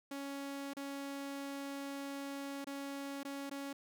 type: tone with dropouts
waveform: sawtooth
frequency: 278.3 Hz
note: C#4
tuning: 7 cents sharp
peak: -37 dBFS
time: 0.11-3.73 s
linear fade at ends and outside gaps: 5 ms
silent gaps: 0.735-0.767 / 2.645-2.669 / 3.232-3.249 / 3.497-3.511 s
effects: none